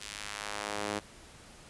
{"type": "tone with high-pass filter sweep", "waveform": "sawtooth", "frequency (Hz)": 103.83, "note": "G#2", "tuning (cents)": 0, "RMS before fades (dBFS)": -38, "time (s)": [0, 1], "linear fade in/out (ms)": 20, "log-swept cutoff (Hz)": [3000, 290], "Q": 0.71, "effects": ["pink hiss -53 dBFS RMS until 1.69 s", "resampled to 24000 Hz"]}